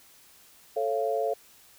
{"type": "chord", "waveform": "sine", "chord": "A augmented", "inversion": "none", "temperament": "just", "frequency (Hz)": [440, 550, 687.5], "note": ["A4", "C#5", "E#5"], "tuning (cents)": [0, -14, -27], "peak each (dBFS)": [-29, -30, -29], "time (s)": [0.76, 1.34], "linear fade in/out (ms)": 10, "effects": ["white hiss -56 dBFS RMS until 1.78 s"]}